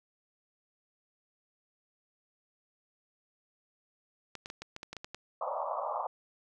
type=clicks; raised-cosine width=0.2 ms; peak=-24 dBFS; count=10; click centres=4.353 / 4.459 / 4.501 / 4.62 / 4.764 / 4.831 / 4.93 / 4.967 / 5.045 / 5.146 s
type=band-pass noise; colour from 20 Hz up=pink; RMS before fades=-35 dBFS; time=5.41-6.07 s; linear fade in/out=5 ms; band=530 to 1200 Hz; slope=96 dB/octave
effects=none